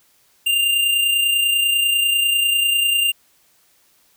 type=tone with amplitude modulation; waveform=square; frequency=2794 Hz; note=F7; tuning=in tune; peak=-14 dBFS; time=0.46-3.12 s; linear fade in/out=10 ms; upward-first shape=sine; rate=30.1 Hz; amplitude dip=40%; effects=white hiss -58 dBFS RMS until 4.16 s